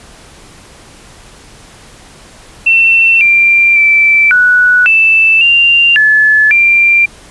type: tone with pitch steps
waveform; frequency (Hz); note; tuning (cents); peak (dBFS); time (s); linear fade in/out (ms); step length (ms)
sine; 2693 / 2372 / 2330 / 1475 / 2645 / 2781 / 1725 / 2373; E7 / D7 / D7 / F#6 / E7 / F7 / A6 / D7; +36 / +17 / -14 / -6 / +5 / -8 / -35 / +17; -4; 2.66-7.06; 10; 550
effects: pink hiss -37 dBFS RMS until 7.3 s + resampled to 24000 Hz